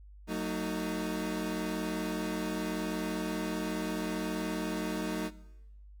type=chord; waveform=30% pulse; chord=D# diminished; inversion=first; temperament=equal with one note detuned; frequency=185 / 225.8 / 311.1 Hz; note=F#3 / A3 / D#4; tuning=0 / +45 / 0 cents; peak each=-34 dBFS; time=0.27-5.31 s; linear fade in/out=50 ms; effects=noise-tail reverb RT60 1.0 s tail -19 dB re dry + added 50 Hz sine -49 dBFS peak until 6 s